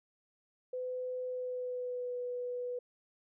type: tone with pitch glide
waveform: sine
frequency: 505 to 492.6 Hz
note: B4 to B4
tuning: +39 to -5 cents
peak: -35 dBFS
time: 0.73-2.79 s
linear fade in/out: 5 ms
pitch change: -44 cents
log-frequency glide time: 1.26-2.17 s
effects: none